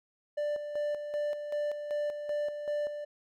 triangle tone with tremolo, 590 Hz, D5, 8 cents sharp, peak -27 dBFS, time 0.37-3.05 s, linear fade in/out 10 ms, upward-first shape square, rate 2.6 Hz, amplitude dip 55%, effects none

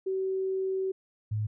sine tone pair in turn, 380.7 / 106.83 Hz, F#4 / G#2, +49 / +49 cents, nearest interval octave + minor seventh, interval 2200 cents, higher first, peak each -27 dBFS, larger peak neither, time 0.06-0.92 / 1.31-1.47 s, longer first, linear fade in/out 10 ms, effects none

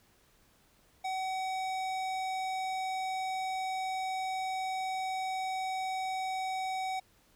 sine tone with hard clipping, 756 Hz, F#5, 37 cents sharp, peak -34 dBFS, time 1.04-7 s, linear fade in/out 10 ms, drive 16 dB, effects pink hiss -66 dBFS RMS until 7.35 s

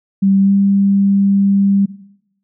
sine tone with pitch glide, 195.1 to 197.94 Hz, G3 to G3, -8 to +17 cents, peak -9 dBFS, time 0.22-1.86 s, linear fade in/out 10 ms, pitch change +25 cents, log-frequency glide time 0.41-0.51 s, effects noise-tail reverb RT60 0.8 s tail -18 dB re dry

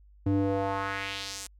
square tone with band-pass filter sweep, 98 Hz, G2, in tune, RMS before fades -30 dBFS, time 0.26-1.47 s, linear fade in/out 5 ms, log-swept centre 220 to 8400 Hz, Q 1.8, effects added 50 Hz sine -53 dBFS peak until 1.59 s

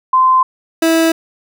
sine / 30% pulse tone pair in turn, 1035 / 326.6 Hz, C6 / E4, -19 / -16 cents, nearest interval octave + minor sixth, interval 1997 cents, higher first, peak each -7 dBFS, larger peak neither, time 0.13-0.43 / 0.82-1.12 s, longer neither, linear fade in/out 5 ms, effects none

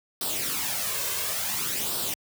white noise with flanger, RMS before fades -29 dBFS, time 0.21-2.14 s, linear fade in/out 2 ms, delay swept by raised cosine 0.22 to 1.92 ms, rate 0.57 Hz, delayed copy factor +0.6, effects high-pass 80 Hz 12 dB/octave

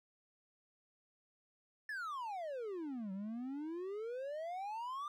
triangle exponential two-way sweep, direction down then up, 1787 to 186.9 to 1208 Hz, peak -38 dBFS, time 1.89-5.08 s, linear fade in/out 2 ms, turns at 3.12 s, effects none

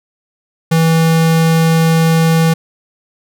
square tone, 163.1 Hz, E3, 18 cents flat, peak -9 dBFS, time 0.71-2.54 s, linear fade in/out 10 ms, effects none

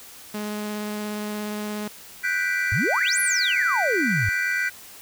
sawtooth tone with vibrato, 210 Hz, G#3, 19 cents sharp, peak -24 dBFS, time 0.34-1.88 s, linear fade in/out 5 ms, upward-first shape sine, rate 17 Hz, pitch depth 8 cents each way
triangle chord, G major seventh, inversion third, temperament equal, 1480 / 1568 / 1975.5 / 2349 Hz, F#6 / G6 / B6 / D7, 0 / 0 / 0 / 0 cents, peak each -25 / -26 / -24 / -29 dBFS, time 2.23-4.7 s, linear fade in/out 20 ms
sine exponential two-way sweep, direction up then down, 90.1 to 11480 to 90.1 Hz, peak -22 dBFS, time 2.72-4.29 s, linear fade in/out 0 ms, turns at 3.2 s
effects white hiss -44 dBFS RMS until 5.01 s

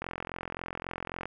click train, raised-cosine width 0.5 ms, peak -20 dBFS, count 55, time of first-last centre 0.02-1.256 s, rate 43.7 Hz, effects none

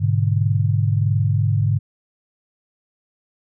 sine chord, G# diminished, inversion none, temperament equal with one note detuned, 103.83 / 125.19 / 146.83 Hz, G#2 / B2 / D3, 0 / +24 / 0 cents, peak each -17 / -23 / -21 dBFS, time 0-1.79 s, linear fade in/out 20 ms, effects none

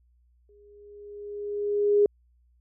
sine tone with exponential growth, 411.2 Hz, G#4, 17 cents flat, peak -15 dBFS, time 0.49-2.06 s, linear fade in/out 2 ms, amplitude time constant 340 ms, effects added 60 Hz sine -60 dBFS peak until 2.6 s

